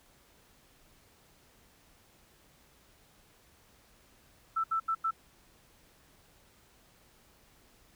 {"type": "tone bursts at uneven times", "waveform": "sine", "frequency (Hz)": 1325, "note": "E6", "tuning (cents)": 9, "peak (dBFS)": -27, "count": 4, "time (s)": [[4.56, 4.64], [4.71, 4.8], [4.88, 4.95], [5.04, 5.11]], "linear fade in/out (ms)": 10, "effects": ["pink hiss -63 dBFS RMS until 7.95 s"]}